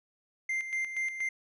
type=tone with tremolo; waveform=triangle; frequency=2093 Hz; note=C7; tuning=in tune; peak=-27 dBFS; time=0.49-1.29 s; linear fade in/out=5 ms; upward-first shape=square; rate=4.2 Hz; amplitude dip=60%; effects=resampled to 24000 Hz